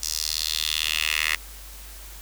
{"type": "tone with high-pass filter sweep", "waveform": "10% pulse", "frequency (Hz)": 77.7, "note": "D#2", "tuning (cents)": -2, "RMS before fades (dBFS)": -26, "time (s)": [0.02, 1.36], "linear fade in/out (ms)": 10, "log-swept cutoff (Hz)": [5700, 2100], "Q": 2.9, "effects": ["added 50 Hz sine -41 dBFS peak until 2.21 s", "white hiss -44 dBFS RMS until 2.21 s"]}